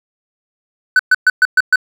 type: tone bursts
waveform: triangle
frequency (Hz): 1508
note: F#6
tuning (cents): +32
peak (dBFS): -4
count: 6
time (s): 0.96-1.758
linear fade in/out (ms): 2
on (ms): 33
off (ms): 120
effects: none